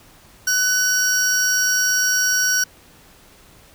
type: tone pair together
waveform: 45% pulse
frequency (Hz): 1500 / 5663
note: F#6 / F8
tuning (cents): +23 / +23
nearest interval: octave + major seventh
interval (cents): 2300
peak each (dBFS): -19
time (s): 0.47-2.64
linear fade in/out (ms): 5
effects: pink hiss -49 dBFS RMS until 3.74 s